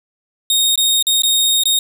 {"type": "tone with dropouts", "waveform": "sawtooth", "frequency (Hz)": 3715, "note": "A#7", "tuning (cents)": -7, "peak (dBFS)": -9, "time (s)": [0.5, 1.79], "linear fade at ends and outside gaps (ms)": 2, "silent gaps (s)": [[0.757, 0.776], [1.026, 1.068], [1.221, 1.234], [1.636, 1.655]], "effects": []}